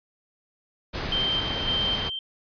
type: noise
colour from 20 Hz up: pink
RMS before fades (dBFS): -30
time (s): 0.93-2.1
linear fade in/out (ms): 20
type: tone with tremolo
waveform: sine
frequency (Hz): 3136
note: G7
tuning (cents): 0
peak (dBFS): -23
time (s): 1.12-2.19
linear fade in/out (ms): 2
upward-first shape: square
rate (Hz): 1.8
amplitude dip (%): 50
effects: resampled to 11025 Hz